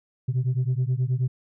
sine beating tone pair, 123.47 / 132.87 Hz, B2 / C3, 0 / +27 cents, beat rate 9.4 Hz, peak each -22 / -23 dBFS, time 0.28-1.28 s, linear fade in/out 10 ms, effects tanh soft clip ceiling -18 dBFS

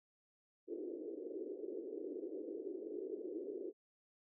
pink band-pass noise, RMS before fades -45 dBFS, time 0.67-3.73 s, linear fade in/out 50 ms, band 330 to 440 Hz, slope 48 dB/octave, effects none

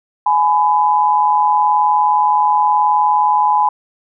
sine tone pair together, 840.9 / 1000 Hz, G#5 / B5, +21 / +21 cents, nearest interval minor third, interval 300 cents, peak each -13 dBFS, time 0.26-3.69 s, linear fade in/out 5 ms, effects none

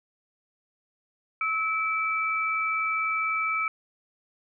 sine tone pair together, 1300 / 2316 Hz, E6 / D7, -24 / -25 cents, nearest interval minor seventh, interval 999 cents, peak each -27 dBFS, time 1.41-3.68 s, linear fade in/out 2 ms, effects none

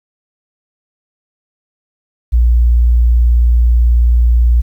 sine tone, 59.2 Hz, A#1, 27 cents sharp, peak -6 dBFS, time 2.32-4.62 s, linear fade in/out 20 ms, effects 8-bit

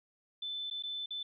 sine tone with dropouts, 3520 Hz, A7, in tune, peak -36 dBFS, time 0.42-1.23 s, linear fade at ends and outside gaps 5 ms, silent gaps 0.701-0.71 / 0.825-0.835 / 1.06-1.106 s, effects none

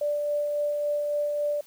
sine tone with tremolo, 587.3 Hz, D5, in tune, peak -23 dBFS, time 0.01-1.61 s, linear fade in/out 5 ms, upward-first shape sine, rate 3.6 Hz, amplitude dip 25%, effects white hiss -55 dBFS RMS until 1.66 s

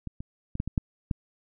clicks, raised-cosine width 5 ms, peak -22 / -24 / -20 / -15 / -19 / -11 / -14 dBFS, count 7, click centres 0.073 / 0.205 / 0.554 / 0.601 / 0.676 / 0.778 / 1.112 s, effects none

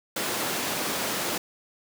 pink high-pass noise, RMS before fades -29 dBFS, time 0.16-1.38 s, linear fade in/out 5 ms, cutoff 240 Hz, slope 12 dB/octave, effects none

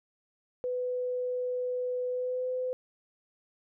sine tone with pitch glide, 498.9 to 507.6 Hz, B4 to B4, +17 to +47 cents, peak -29 dBFS, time 0.64-2.73 s, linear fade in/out 0 ms, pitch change +30 cents, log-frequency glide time 2.09-2.48 s, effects none

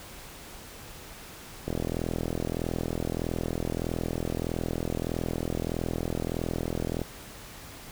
click train, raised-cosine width 2 ms, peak -16 dBFS, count 223, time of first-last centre 1.68-7.017 s, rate 41.6 Hz, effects pink hiss -45 dBFS RMS until 7.91 s

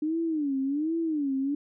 sine tone with vibrato, 298 Hz, D4, 25 cents sharp, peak -25 dBFS, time 0.02-1.55 s, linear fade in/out 5 ms, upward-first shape sine, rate 1.3 Hz, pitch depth 190 cents each way, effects none

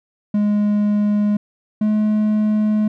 triangle tone pair in turn, 207.7 / 213 Hz, G#3 / G#3, 0 / +44 cents, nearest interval unison, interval 44 cents, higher second, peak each -12 dBFS, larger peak neither, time 0.34-1.37 / 1.81-2.88 s, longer second, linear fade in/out 5 ms, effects none

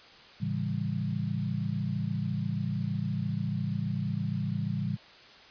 sine chord, A dominant seventh, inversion none, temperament equal with one note detuned, 110 / 138.59 / 164.81 / 198.73 Hz, A2 / C#3 / E3 / G3, 0 / 0 / 0 / +24 cents, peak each -34 dBFS, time 0.4-4.97 s, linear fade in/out 20 ms, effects white hiss -52 dBFS RMS until 5.5 s + resampled to 11025 Hz

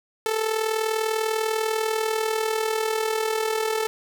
sawtooth tone with amplitude modulation, 440 Hz, A4, in tune, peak -16 dBFS, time 0.26-3.87 s, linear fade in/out 0 ms, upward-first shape sine, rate 40.1 Hz, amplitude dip 60%, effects none

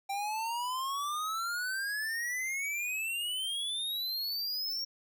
square exponential sweep, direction up, 781 to 5588 Hz, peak -33 dBFS, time 0.09-4.85 s, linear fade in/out 10 ms, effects none

